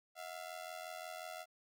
sawtooth ring-modulated tone, 682 Hz, F5, 41 cents flat, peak -38 dBFS, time 0.15-1.46 s, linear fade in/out 50 ms, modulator 42.8 Hz, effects none

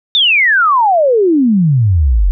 sine exponential sweep, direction down, 3681 to 42 Hz, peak -7 dBFS, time 0.15-2.31 s, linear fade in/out 0 ms, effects none

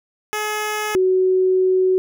10% pulse / sine tone pair in turn, 424.5 / 372.9 Hz, G#4 / F#4, +38 / +14 cents, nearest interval major second, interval 224 cents, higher first, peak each -13 dBFS, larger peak neither, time 0.33-0.95 / 0.95-1.98 s, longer second, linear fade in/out 0 ms, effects none

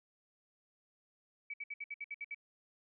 sine tone bursts, 2288 Hz, D7, 46 cents flat, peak -39 dBFS, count 9, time 1.5-2.346 s, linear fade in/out 5 ms, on 38 ms, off 63 ms, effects none

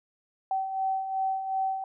sine beating tone pair, 765 / 767.7 Hz, G5 / G5, -42 / -36 cents, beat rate 2.7 Hz, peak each -35 / -27 dBFS, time 0.51-1.84 s, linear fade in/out 2 ms, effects none

